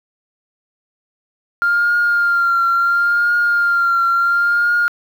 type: tone with vibrato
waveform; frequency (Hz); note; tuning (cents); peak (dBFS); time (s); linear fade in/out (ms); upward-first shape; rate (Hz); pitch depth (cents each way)
sine; 1396.9; F6; 0; -11; 1.62-4.88; 0; triangle; 0.72; 35
effects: tanh soft clip ceiling -8 dBFS + 7-bit